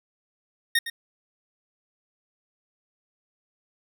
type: tone with echo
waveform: 25% pulse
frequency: 1849 Hz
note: A#6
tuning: 15 cents flat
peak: -15 dBFS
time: 0.75-0.79 s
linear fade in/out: 5 ms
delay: 110 ms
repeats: 1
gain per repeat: -12 dB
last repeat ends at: 0.9 s
effects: none